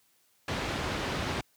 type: low-pass noise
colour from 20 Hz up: pink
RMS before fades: -32 dBFS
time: 0.48-1.41 s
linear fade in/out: 2 ms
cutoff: 4000 Hz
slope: 12 dB/octave
effects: white hiss -68 dBFS RMS until 1.56 s + high-pass 60 Hz 12 dB/octave